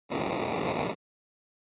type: noise with sample-and-hold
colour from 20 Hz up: blue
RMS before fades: -29 dBFS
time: 0.09-0.95 s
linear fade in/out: 50 ms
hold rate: 1575 Hz
effects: high-pass 150 Hz 12 dB/octave + resampled to 8000 Hz